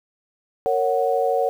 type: chord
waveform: sine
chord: F# major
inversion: first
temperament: just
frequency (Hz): 462.5 / 555 / 740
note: A#4 / C#5 / F#5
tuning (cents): -14 / +2 / 0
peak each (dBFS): -22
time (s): 0.66-1.49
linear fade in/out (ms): 0
effects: 8-bit